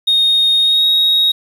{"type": "tone with pitch glide", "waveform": "triangle", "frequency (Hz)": [3712, 3773], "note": ["A#7", "A#7"], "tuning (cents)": [-8, 20], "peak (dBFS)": -7, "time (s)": [0.07, 1.32], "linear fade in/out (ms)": 10, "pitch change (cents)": 28, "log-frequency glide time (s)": [0.6, 0.86], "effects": ["tanh soft clip ceiling -6 dBFS", "7-bit"]}